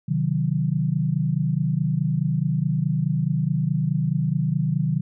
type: chord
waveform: sine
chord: C diminished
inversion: none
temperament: equal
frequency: 130.81 / 155.56 / 185 Hz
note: C3 / Eb3 / Gb3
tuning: 0 / 0 / 0 cents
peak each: -25 / -22 / -26 dBFS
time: 0.08-5.01 s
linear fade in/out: 10 ms
effects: none